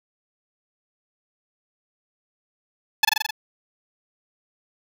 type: tone with echo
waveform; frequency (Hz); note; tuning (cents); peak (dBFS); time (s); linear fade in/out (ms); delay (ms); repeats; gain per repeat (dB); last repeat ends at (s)
10% pulse; 863; A5; -34; -4; 3.03-3.05; 5; 43; 6; -2; 3.308
effects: none